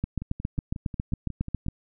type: two click trains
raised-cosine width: 5 ms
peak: -14 / -22 dBFS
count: 13 / 9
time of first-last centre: 0.04-1.684 / 0.22-1.664 s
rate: 7.3 / 5.54 Hz
effects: none